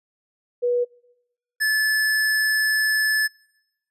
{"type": "tone pair in turn", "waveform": ["sine", "square"], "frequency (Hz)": [486.7, 1734.4], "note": ["B4", "A6"], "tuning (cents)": [-25, -25], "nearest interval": "octave + minor seventh", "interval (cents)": 2200, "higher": "second", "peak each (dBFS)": [-18, -19], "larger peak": "first", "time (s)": [[0.62, 0.85], [1.6, 3.28]], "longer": "second", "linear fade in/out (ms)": 20, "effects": ["noise-tail reverb RT60 0.9 s tail -24 dB re dry", "resampled to 32000 Hz"]}